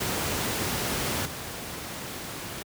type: noise with level steps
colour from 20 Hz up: pink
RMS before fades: -28 / -36 dBFS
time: 0-2.63 s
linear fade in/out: 10 ms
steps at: 1.25 s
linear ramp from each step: 10 ms
effects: high-pass 80 Hz 12 dB/octave